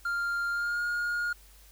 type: tone with pitch glide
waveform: triangle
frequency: 1396.9 to 1427.1 Hz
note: F6 to F6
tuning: 0 to +37 cents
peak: -26 dBFS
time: 0.05-1.33 s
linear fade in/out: 5 ms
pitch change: +37 cents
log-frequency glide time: 0.51-0.82 s
effects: added 50 Hz sine -54 dBFS peak until 1.71 s + white hiss -58 dBFS RMS until 1.71 s